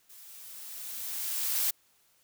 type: noise with level ramp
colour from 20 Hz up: blue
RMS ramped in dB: -52 to -27 dBFS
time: 0.09-1.71 s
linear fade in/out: 10 ms
effects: white hiss -67 dBFS RMS until 2.23 s